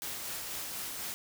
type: noise with tremolo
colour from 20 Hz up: white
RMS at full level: -38 dBFS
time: 0.02-1.14 s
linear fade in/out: 0 ms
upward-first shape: sine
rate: 4.1 Hz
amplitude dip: 25%
effects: none